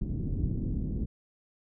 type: low-pass noise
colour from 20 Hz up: pink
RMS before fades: -31 dBFS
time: 0.01-1.06 s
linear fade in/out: 10 ms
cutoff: 290 Hz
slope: 24 dB/octave
effects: none